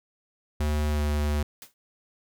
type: tone with pitch glide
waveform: square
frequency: 75 to 74.1 Hz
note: D2 to D2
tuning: +37 to +16 cents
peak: -24 dBFS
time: 0.6-1.43 s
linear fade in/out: 5 ms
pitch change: -21 cents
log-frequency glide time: 0.9-1.01 s
type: noise with exponential decay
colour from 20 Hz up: white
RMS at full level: -39 dBFS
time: 1.62-1.74 s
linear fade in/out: 1 ms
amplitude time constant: 26 ms
effects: none